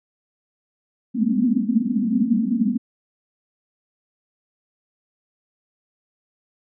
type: band-pass noise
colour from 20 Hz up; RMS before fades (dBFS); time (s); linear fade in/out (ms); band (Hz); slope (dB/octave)
white; -20; 1.14-2.78; 20; 200 to 260; 96
effects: none